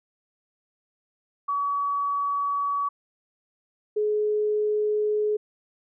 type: tone pair in turn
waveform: sine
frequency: 1135 / 422.7 Hz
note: C#6 / G#4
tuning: +41 / +31 cents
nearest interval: octave + perfect fourth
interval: 1710 cents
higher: first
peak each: -23 / -21 dBFS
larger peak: second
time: 1.48-2.89 / 3.96-5.37 s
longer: neither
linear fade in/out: 10 ms
effects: none